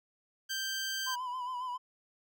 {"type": "tone", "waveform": "15% pulse", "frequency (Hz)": 1568, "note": "G6", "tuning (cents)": 0, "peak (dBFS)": -27, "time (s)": [0.49, 1.16], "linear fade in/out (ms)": 20}
{"type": "tone with vibrato", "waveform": "triangle", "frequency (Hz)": 1001, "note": "B5", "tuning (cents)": 23, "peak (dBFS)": -33, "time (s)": [1.06, 1.78], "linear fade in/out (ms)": 20, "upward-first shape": "sine", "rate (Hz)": 7.3, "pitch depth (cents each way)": 52}
{"effects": []}